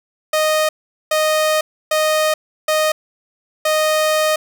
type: tone bursts at uneven times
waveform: sawtooth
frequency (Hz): 620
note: D#5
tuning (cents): -6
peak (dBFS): -10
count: 5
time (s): 0.33-0.69 / 1.11-1.61 / 1.91-2.34 / 2.68-2.92 / 3.65-4.36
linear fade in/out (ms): 5
effects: none